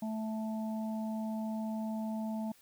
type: harmonic tone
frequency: 219.3 Hz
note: A3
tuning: 6 cents flat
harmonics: 1 / 3 / 4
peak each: -34 / -44 / -46 dBFS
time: 0.02-2.52 s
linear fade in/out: 5 ms
effects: white hiss -63 dBFS RMS until 2.61 s